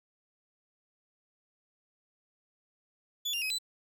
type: tone with pitch steps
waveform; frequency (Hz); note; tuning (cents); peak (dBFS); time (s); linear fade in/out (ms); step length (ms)
35% pulse; 3451 / 2795 / 2537 / 3997; A7 / F7 / D#7 / B7; -34 / +1 / +33 / +20; -29; 3.25-3.586; 10; 84
effects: none